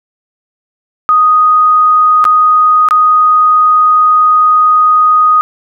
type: tone with dropouts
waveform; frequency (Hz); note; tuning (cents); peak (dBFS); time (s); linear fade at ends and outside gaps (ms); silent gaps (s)
sine; 1244.5; D#6; 0; -4; 1.09-5.41; 0; 2.242-2.252 / 2.887-2.909
effects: none